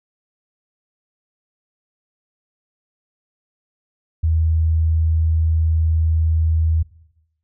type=tone; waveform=sine; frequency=80.4 Hz; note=E2; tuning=43 cents flat; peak=-14 dBFS; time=4.23-6.83 s; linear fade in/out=10 ms; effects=noise-tail reverb RT60 0.9 s tail -20 dB re dry